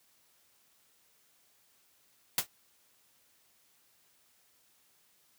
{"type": "noise with exponential decay", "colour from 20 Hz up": "white", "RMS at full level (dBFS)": -23, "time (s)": [2.38, 2.47], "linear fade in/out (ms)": 2, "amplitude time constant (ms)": 19, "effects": ["white hiss -68 dBFS RMS until 5.38 s", "high-pass 60 Hz 12 dB/octave"]}